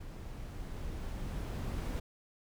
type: noise with level ramp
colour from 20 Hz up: brown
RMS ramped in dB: -45 to -35 dBFS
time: 0-2 s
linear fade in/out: 10 ms
effects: none